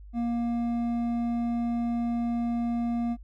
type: tone with hard clipping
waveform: triangle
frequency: 235.7 Hz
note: A#3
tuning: 19 cents sharp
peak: -27 dBFS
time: 0.13-3.17 s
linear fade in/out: 50 ms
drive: 10 dB
effects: noise-tail reverb RT60 0.1 s tail -25 dB re dry + added 50 Hz sine -43 dBFS peak until 3.23 s